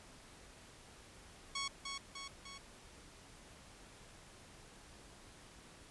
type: tone with echo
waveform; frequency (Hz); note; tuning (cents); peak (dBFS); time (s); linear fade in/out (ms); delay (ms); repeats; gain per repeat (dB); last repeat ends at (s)
10% pulse; 1108.7; C#6; 0; -29; 1.55-1.68; 5; 300; 3; -4; 2.58
effects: pink hiss -58 dBFS RMS until 5.9 s + resampled to 24000 Hz